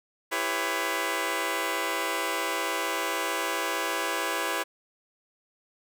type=chord; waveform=10% pulse; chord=C# half-diminished seventh; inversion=first; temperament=just; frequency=332.6 / 399.1 / 498.9 / 554.4 Hz; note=E4 / G4 / B4 / C#5; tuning=+16 / +31 / +17 / 0 cents; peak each=-25 dBFS; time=0.31-4.64 s; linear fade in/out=20 ms; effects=none